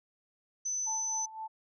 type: tone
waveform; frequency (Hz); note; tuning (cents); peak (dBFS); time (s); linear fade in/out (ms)
sine; 6050; F#8; +38; -31; 0.65-1.26; 10
type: tone with tremolo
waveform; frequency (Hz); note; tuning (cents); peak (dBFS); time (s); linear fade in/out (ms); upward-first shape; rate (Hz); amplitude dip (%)
sine; 880; A5; 0; -36; 0.86-1.48; 20; sine; 3.9; 70
effects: none